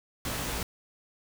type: noise with comb filter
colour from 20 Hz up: pink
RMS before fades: -33 dBFS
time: 0.25-0.63 s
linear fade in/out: 2 ms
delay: 17 ms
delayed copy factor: +0.8
effects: none